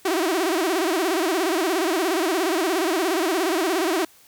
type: tone with vibrato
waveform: sawtooth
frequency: 349.2 Hz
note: F4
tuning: in tune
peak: -16 dBFS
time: 0.05-4.05 s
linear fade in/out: 5 ms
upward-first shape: sine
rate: 17 Hz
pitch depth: 200 cents each way
effects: white hiss -53 dBFS RMS until 4.27 s